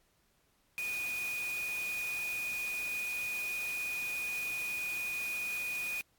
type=tone in noise; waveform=sine; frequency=2468 Hz; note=D#7; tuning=15 cents flat; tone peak=-34 dBFS; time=0.78-6.01 s; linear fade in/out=0 ms; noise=white; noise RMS=-45 dBFS; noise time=0.78-6.01 s; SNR=+8 dB; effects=pink hiss -72 dBFS RMS until 6.18 s + AAC 64 kbps